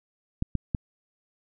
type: clicks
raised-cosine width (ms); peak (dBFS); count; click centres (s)
5; -13; 3; 0.424 / 0.553 / 0.748
effects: none